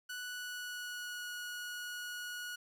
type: tone with pitch glide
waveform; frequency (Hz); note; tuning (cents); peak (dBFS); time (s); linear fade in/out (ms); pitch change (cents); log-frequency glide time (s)
sawtooth; 1480 to 1456.3; F#6 to F#6; 0 to -28; -37; 0.09-2.56; 10; -28; 0.2-1.31
effects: 11-bit